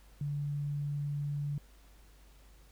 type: tone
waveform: sine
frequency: 144.6 Hz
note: D3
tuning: 27 cents flat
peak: -32 dBFS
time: 0.21-1.58 s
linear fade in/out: 2 ms
effects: added 50 Hz sine -56 dBFS peak until 2.71 s + pink hiss -64 dBFS RMS until 2.71 s